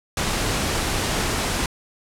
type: noise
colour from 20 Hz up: pink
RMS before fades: -23 dBFS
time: 0.17-1.66 s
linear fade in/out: 2 ms
effects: low-pass 10000 Hz 12 dB/octave